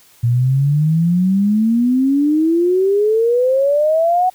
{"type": "exponential sweep", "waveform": "sine", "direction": "up", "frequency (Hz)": [116.2, 748], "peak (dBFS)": -11, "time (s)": [0.23, 4.3], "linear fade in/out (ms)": 10, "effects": ["white hiss -49 dBFS RMS until 4.34 s"]}